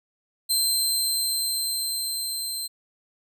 20% pulse tone with level ramp, 4124 Hz, C8, 26 cents flat, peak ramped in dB -14 to -23 dBFS, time 0.49-2.68 s, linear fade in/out 20 ms, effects none

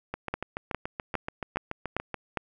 two click trains, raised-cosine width 0.5 ms, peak -13 / -17 dBFS, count 6 / 15, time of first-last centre 0.34-2.373 / 0.14-2.143 s, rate 2.46 / 6.99 Hz, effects none

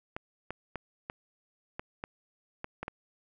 clicks, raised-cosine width 0.5 ms, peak -21 dBFS, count 9, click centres 0.165 / 0.506 / 0.757 / 1.099 / 1.795 / 2.039 / 2.644 / 2.83 / 2.881 s, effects none

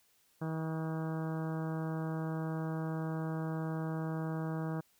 harmonic tone with a mistuned harmonic, 160.1 Hz, D#3, 50 cents sharp, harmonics 1 / 2 / 3 / 4 / 5 / 6 / 7 / 8 / 9 / 10, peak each -35 / -41 / -45 / -47 / -49 / -51 / -52 / -53 / -54 / -55 dBFS, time 0.41-4.81 s, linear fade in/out 10 ms, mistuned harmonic 8, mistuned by -38 cents, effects white hiss -70 dBFS RMS until 4.99 s

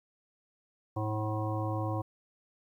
harmonic tone, 107.7 Hz, A2, 37 cents flat, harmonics 1 / 3 / 5 / 7 / 9 / 10, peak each -32 / -37 / -39 / -40 / -42 / -42 dBFS, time 0.96-2.02 s, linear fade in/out 10 ms, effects 11-bit

